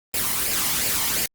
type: noise with flanger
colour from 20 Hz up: white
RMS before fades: -23 dBFS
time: 0.14-1.26 s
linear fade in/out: 2 ms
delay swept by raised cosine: 0.4 to 1 ms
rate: 2.8 Hz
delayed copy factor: +0.5
effects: Opus 24 kbps